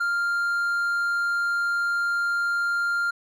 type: tone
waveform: triangle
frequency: 1396.9 Hz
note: F6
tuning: in tune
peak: -20 dBFS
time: 0-3.11 s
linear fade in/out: 10 ms
effects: none